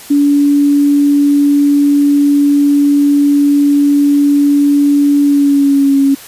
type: tone with pitch glide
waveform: sine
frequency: 286.5 to 275.5 Hz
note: D4 to C#4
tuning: -43 to -11 cents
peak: -6 dBFS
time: 0.1-6.15 s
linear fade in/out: 10 ms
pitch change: -68 cents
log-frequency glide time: 5.23-5.99 s
effects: white hiss -33 dBFS RMS until 6.27 s + resampled to 32000 Hz